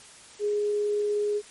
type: tone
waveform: sine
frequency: 415.3 Hz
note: G#4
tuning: in tune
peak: -23 dBFS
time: 0.39-1.42 s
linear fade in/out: 50 ms
effects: white hiss -49 dBFS RMS until 1.5 s + MP3 48 kbps